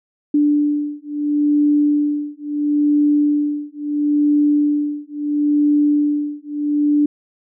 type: beating tone pair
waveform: sine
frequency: 293.7 / 294.44 Hz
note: D4 / D4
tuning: 0 / +5 cents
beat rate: 0.74 Hz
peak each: -17 dBFS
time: 0.34-7.06 s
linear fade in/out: 5 ms
effects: none